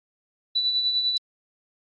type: tone with tremolo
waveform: sine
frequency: 3964 Hz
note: B7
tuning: 6 cents sharp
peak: -19 dBFS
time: 0.55-1.18 s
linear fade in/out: 10 ms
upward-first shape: sine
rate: 10 Hz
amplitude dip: 45%
effects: AAC 32 kbps